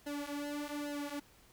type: tone with flanger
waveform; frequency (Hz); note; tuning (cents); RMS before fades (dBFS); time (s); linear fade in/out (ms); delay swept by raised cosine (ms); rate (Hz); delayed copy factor
sawtooth; 290.6; D4; -18; -40; 0.06-1.2; 10; 0.85 to 6.05; 1.2; -0.85
effects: pink hiss -63 dBFS RMS until 1.52 s